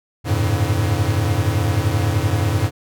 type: tone cluster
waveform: square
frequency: 88.2 / 101.1 / 111.5 / 142.1 Hz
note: F2 / G#2 / A2 / C#3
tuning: +18 / -46 / +23 / +43 cents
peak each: -23 / -21 / -22 / -27 dBFS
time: 0.24-2.71 s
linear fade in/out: 50 ms
effects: none